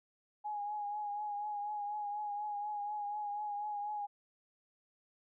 sine tone with vibrato, 830 Hz, G#5, 1 cent flat, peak -36 dBFS, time 0.44-4.07 s, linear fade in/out 20 ms, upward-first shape triangle, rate 4.1 Hz, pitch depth 38 cents each way, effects none

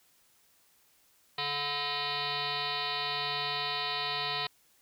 sine tone with frequency modulation, 2456 Hz, D#7, 23 cents flat, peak -30 dBFS, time 1.38-4.47 s, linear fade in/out 5 ms, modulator 289 Hz, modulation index 6.6, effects white hiss -66 dBFS RMS until 4.81 s

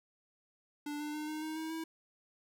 square tone with pitch steps, 293.7 / 298.5 / 303.4 / 308.3 / 313.3 / 318.4 / 323.6 Hz, D4 / D4 / D#4 / D#4 / D#4 / D#4 / E4, 0 / +28 / -44 / -16 / +12 / +40 / -32 cents, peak -38 dBFS, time 0.86-1.84 s, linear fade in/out 5 ms, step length 140 ms, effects none

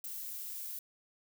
violet noise, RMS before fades -42 dBFS, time 0.04-0.79 s, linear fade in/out 2 ms, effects none

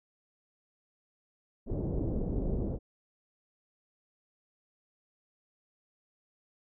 pink low-pass noise, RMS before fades -32 dBFS, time 1.66-2.79 s, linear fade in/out 50 ms, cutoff 500 Hz, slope 24 dB/octave, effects none

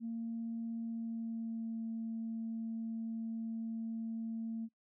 sine tone with pitch glide, 229.1 to 225.9 Hz, A#3 to A3, -30 to +46 cents, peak -36 dBFS, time 0-4.69 s, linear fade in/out 50 ms, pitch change -24 cents, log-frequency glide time 0.78-1.82 s, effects noise-tail reverb RT60 0.1 s tail -25 dB re dry + tanh soft clip ceiling -32 dBFS

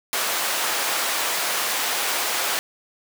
pink high-pass noise, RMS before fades -24 dBFS, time 0.13-2.59 s, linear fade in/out 0 ms, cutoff 720 Hz, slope 12 dB/octave, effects none

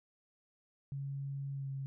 sine tone with pitch glide, 138.59 to 136.05 Hz, C#3 to C#3, 0 to -32 cents, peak -37 dBFS, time 0.92-1.86 s, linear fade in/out 0 ms, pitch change -32 cents, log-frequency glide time 1.53-1.69 s, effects none

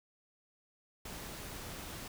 pink noise, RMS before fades -45 dBFS, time 1.05-2.08 s, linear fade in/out 5 ms, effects none

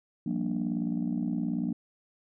sine chord, G minor seventh, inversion third, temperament just, 176.4 / 196 / 235.2 / 294 Hz, F3 / G3 / Bb3 / D4, +18 / 0 / +16 / +2 cents, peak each -32 / -35 / -30 / -33 dBFS, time 0.26-1.73 s, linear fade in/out 5 ms, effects tanh soft clip ceiling -21 dBFS

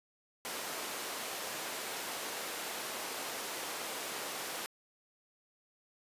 pink high-pass noise, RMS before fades -40 dBFS, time 0.45-4.66 s, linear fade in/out 0 ms, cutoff 420 Hz, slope 12 dB/octave, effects resampled to 32000 Hz

